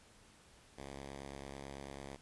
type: tone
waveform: 5% pulse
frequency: 69.1 Hz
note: C#2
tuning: 5 cents flat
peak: -35 dBFS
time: 0.77-2.17 s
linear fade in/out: 20 ms
effects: pink hiss -63 dBFS RMS until 2.21 s + resampled to 24000 Hz